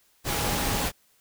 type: tone in noise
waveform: sine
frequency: 823 Hz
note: G#5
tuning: 16 cents flat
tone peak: -36 dBFS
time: 0.26-0.88 s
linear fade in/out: 50 ms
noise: pink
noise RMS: -27 dBFS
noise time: 0.24-0.92 s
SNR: -12 dB
effects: white hiss -64 dBFS RMS until 1.2 s